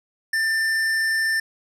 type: tone with hard clipping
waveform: sine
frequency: 1786 Hz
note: A6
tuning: 25 cents sharp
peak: -21 dBFS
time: 0.33-1.4 s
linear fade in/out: 5 ms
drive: 11 dB
effects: none

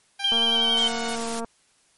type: tone with pitch glide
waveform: 10% pulse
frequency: 794 to 732.3 Hz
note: G5 to F#5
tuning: +22 to -18 cents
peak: -22 dBFS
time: 0.19-1.16 s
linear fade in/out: 10 ms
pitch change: -140 cents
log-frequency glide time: 0.45-0.91 s
type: tone with vibrato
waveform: sine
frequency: 3136 Hz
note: G7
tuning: in tune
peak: -19 dBFS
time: 0.24-0.88 s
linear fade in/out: 5 ms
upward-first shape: sine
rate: 11 Hz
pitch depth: 40 cents each way
type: click train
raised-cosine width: 1 ms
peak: -19 dBFS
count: 260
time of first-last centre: 0.32-1.446 s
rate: 230 Hz
type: noise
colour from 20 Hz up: white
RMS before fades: -33 dBFS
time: 0.77-1.4 s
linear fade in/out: 5 ms
effects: white hiss -62 dBFS RMS until 1.97 s + MP3 48 kbps

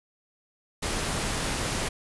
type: noise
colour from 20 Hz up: pink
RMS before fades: -29 dBFS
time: 0.82-1.89 s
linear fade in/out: 10 ms
effects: resampled to 24000 Hz

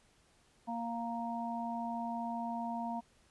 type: harmonic tone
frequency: 233.1 Hz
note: A#3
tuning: in tune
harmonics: 1 / 3 / 4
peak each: -39 / -40 / -40 dBFS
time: 0.67-3.01 s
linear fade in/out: 20 ms
effects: pink hiss -68 dBFS RMS until 3.3 s + resampled to 24000 Hz

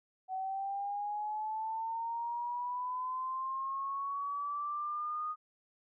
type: linear sweep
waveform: sine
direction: up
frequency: 750 to 1239 Hz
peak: -34 dBFS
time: 0.28-5.36 s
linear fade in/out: 50 ms
effects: none

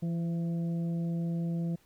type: harmonic tone with a mistuned harmonic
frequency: 168.4 Hz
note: E3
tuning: 37 cents sharp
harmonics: 1 / 2 / 3 / 4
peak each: -29 / -43 / -47 / -51 dBFS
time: 0.02-1.76 s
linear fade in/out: 10 ms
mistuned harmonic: 3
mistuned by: +18 cents
effects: pink hiss -66 dBFS RMS until 1.85 s

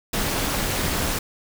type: noise with amplitude modulation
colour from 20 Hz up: pink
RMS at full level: -21 dBFS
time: 0.13-1.19 s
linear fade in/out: 5 ms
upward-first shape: sine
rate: 233 Hz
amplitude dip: 70%
effects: none

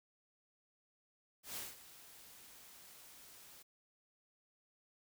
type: noise with ADSR envelope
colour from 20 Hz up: white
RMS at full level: -43 dBFS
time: 1.43-3.63 s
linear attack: 130 ms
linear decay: 190 ms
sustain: -15 dB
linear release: 12 ms
effects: none

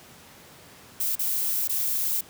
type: noise with dropouts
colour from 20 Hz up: violet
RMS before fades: -26 dBFS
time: 1-2.21 s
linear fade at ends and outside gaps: 5 ms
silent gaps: 1.155-1.192 / 1.677-1.693 s
effects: pink hiss -49 dBFS RMS until 2.29 s + high-pass 100 Hz 12 dB/octave

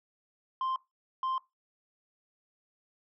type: tone bursts at uneven times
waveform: sine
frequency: 1046.5 Hz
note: C6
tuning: in tune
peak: -26 dBFS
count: 2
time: 0.61-0.76 / 1.23-1.38 s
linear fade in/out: 2 ms
effects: noise-tail reverb RT60 0.2 s tail -22 dB re dry + tanh soft clip ceiling -28 dBFS

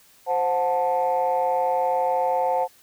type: chord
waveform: sine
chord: F# diminished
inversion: second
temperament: equal with one note detuned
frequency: 523.3 / 727.7 / 880 Hz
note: C5 / F#5 / A5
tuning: 0 / -29 / 0 cents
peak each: -23 dBFS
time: 0.26-2.68 s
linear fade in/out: 50 ms
effects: tanh soft clip ceiling -13 dBFS + white hiss -55 dBFS RMS until 2.82 s

